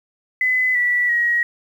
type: tone with pitch steps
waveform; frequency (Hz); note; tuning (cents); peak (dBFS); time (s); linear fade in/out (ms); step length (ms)
sine; 2016 / 1956.3 / 1898.5; B6 / B6 / A#6; +35 / -17 / +31; -15; 0.41-1.43; 2; 340
effects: 8-bit